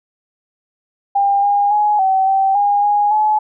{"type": "tone with pitch steps", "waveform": "sine", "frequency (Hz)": [800, 812, 837, 765, 775, 815, 825, 854], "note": ["G5", "G#5", "G#5", "G5", "G5", "G#5", "G#5", "G#5"], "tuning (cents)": [35, -39, 13, -42, -20, -33, -12, 48], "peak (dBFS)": -11, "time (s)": [1.15, 3.39], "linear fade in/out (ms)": 10, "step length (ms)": 280, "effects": []}